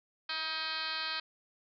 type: tone with frequency modulation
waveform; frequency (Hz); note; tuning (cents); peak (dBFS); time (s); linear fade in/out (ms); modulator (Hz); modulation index
sine; 2839; F7; +28; -33; 0.29-1.2; 5; 314; 5.6
effects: none